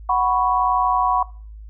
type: chord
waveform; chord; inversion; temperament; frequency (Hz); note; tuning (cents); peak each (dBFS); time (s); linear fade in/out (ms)
sine; F# suspended fourth; none; equal; 740 / 987.8 / 1108.7; F#5 / B5 / C#6; 0 / 0 / 0; -20; 0.09-1.23; 5
effects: noise-tail reverb RT60 0.4 s tail -20 dB re dry + added 53 Hz sine -35 dBFS peak until 1.69 s